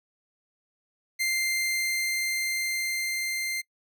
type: tone with level ramp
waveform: sawtooth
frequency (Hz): 2093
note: C7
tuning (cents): 0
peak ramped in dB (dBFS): -21 to -25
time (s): 1.19-3.62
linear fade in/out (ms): 20
effects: noise-tail reverb RT60 0.1 s tail -24 dB re dry